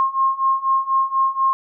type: beating tone pair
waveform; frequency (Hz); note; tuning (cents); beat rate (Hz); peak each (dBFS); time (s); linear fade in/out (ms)
sine; 1068 / 1072.1; C6 / C6; +35 / +42; 4.1; -20 / -18; 0-1.53; 0
effects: none